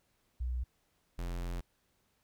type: tone pair in turn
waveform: sine / square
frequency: 61.74 / 43.5 Hz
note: B1 / F1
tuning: 0 / -6 cents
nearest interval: tritone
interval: 606 cents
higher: first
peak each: -32 / -36 dBFS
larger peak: first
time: 0.4-0.64 / 1.18-1.61 s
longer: second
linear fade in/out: 10 ms
effects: pink hiss -75 dBFS RMS until 2.23 s